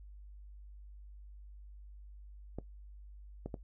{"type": "clicks", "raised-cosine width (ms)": 2, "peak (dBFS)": -26, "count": 3, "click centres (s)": [2.586, 3.46, 3.542], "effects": ["noise-tail reverb RT60 0.1 s tail -17 dB re dry", "added 50 Hz sine -49 dBFS peak until 3.63 s"]}